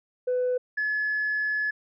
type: tone pair in turn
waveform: sine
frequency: 500 / 1709.7 Hz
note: B4 / G#6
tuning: +21 / +50 cents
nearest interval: octave + major sixth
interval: 2129 cents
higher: second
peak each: -21 / -23 dBFS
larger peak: first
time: 0.27-0.58 / 0.77-1.71 s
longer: second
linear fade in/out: 10 ms
effects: tanh soft clip ceiling -20 dBFS